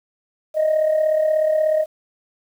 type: tone with amplitude modulation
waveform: sine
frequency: 622.3 Hz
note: D#5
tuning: in tune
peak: -11 dBFS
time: 0.54-1.86 s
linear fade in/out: 50 ms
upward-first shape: sine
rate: 36.6 Hz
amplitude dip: 60%
effects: tanh soft clip ceiling -11 dBFS + 8-bit